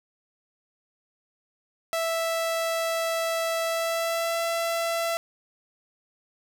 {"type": "tone with pitch glide", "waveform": "sawtooth", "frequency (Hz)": [659.3, 669.7], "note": ["E5", "E5"], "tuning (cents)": [0, 27], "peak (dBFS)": -21, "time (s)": [1.93, 5.17], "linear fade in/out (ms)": 0, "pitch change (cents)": 27, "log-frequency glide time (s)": [3.66, 4.42], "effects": []}